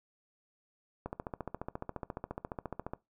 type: click train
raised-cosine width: 1 ms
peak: -23 dBFS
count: 28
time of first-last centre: 1.06-2.935 s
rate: 14.4 Hz
effects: noise-tail reverb RT60 0.2 s tail -20 dB re dry